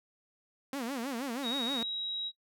sawtooth tone with vibrato, 253.9 Hz, B3, 48 cents sharp, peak -30 dBFS, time 0.73-1.83 s, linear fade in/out 2 ms, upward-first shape sine, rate 6.3 Hz, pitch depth 200 cents each way
sine tone with pitch glide, 3782 to 3839 Hz, A#7 to B7, +24 to -50 cents, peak -33 dBFS, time 1.42-2.32 s, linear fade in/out 50 ms, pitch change +26 cents, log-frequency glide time 1.8-1.86 s
effects noise-tail reverb RT60 0.1 s tail -21 dB re dry

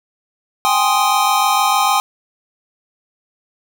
square chord, Ab major seventh, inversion third, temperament equal, 784 / 830.6 / 1046.5 / 1244.5 Hz, G5 / Ab5 / C6 / Eb6, 0 / 0 / 0 / 0 cents, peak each -19 dBFS, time 0.65-2 s, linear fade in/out 0 ms, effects none

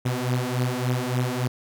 sawtooth beating tone pair, 123.47 / 126.97 Hz, B2 / B2, 0 / +48 cents, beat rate 3.5 Hz, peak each -22 dBFS, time 0.05-1.48 s, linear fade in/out 10 ms, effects none

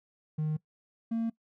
triangle tone pair in turn, 154.2 / 227.9 Hz, D#3 / A#3, -15 / -39 cents, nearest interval perfect fifth, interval 676 cents, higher second, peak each -25 dBFS, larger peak neither, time 0.38-0.57 / 1.11-1.3 s, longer neither, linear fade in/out 10 ms, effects noise-tail reverb RT60 0.1 s tail -22 dB re dry + tanh soft clip ceiling -22 dBFS

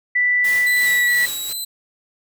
sine tone with pitch glide, 1975.5 to 1947.2 Hz, B6 to B6, 0 to -25 cents, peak -14 dBFS, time 0.15-1.26 s, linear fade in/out 10 ms, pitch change -25 cents, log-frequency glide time 0.77-1.1 s
white noise with tremolo, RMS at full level -30 dBFS, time 0.44-1.53 s, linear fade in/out 5 ms, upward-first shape sine, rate 2.8 Hz, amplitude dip 65%
15% pulse tone with vibrato, 3951 Hz, B7, in tune, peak -18 dBFS, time 0.66-1.65 s, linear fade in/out 10 ms, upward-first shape square, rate 2.4 Hz, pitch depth 35 cents each way
effects none

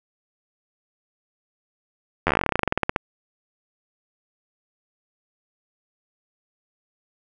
slowing click train, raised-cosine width 0.5 ms, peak -4 dBFS, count 23, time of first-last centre 2.27-2.962 s, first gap 11 ms, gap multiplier 1.09, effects none

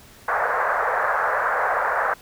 white band-pass noise, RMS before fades -22 dBFS, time 0.28-2.14 s, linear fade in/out 5 ms, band 480 to 1700 Hz, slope 48 dB/octave, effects pink hiss -48 dBFS RMS until 2.21 s

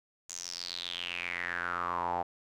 sawtooth tone with band-pass filter sweep, 87.6 Hz, F2, 6 cents sharp, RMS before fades -36 dBFS, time 0.29-2.23 s, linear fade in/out 10 ms, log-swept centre 6900 to 770 Hz, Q 6.5, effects none

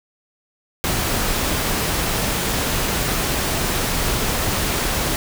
pink noise, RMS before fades -21 dBFS, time 0.84-5.16 s, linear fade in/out 0 ms, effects none

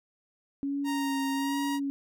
sine tone with vibrato, 277.2 Hz, C#4, in tune, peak -28 dBFS, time 0.63-1.9 s, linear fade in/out 0 ms, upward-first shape sine, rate 1.2 Hz, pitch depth 31 cents each way
sawtooth tone with pitch glide, 932.3 to 950.8 Hz, A#5 to A#5, 0 to +34 cents, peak -29 dBFS, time 0.84-1.8 s, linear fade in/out 50 ms, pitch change +34 cents, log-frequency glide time 1.33-1.55 s
effects none

